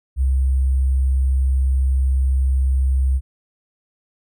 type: tone with sample-and-hold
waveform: sine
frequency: 66 Hz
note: C2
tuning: 16 cents sharp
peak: -14 dBFS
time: 0.16-3.21 s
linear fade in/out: 50 ms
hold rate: 8820 Hz
effects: none